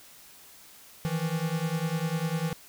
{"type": "beating tone pair", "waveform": "square", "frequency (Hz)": [157.9, 167.9], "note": ["D#3", "E3"], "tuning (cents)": [26, 32], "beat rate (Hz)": 10, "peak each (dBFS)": -31, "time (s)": [1.05, 2.53], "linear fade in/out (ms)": 0, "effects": ["white hiss -52 dBFS RMS until 2.68 s"]}